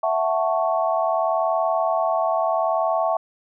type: chord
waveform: sine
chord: F# minor seventh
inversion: third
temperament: equal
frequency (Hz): 659.3 / 740 / 880 / 1108.7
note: E5 / F#5 / A5 / C#6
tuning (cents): 0 / 0 / 0 / 0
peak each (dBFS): -21 / -25 / -27 / -26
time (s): 0.03-3.17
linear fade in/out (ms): 5
effects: none